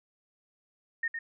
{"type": "tone with echo", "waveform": "sine", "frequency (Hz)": 1842, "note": "A#6", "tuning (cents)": -21, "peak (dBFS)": -27, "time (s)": [1.03, 1.08], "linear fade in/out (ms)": 5, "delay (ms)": 110, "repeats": 1, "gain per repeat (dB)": -6, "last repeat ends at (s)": 1.19, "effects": []}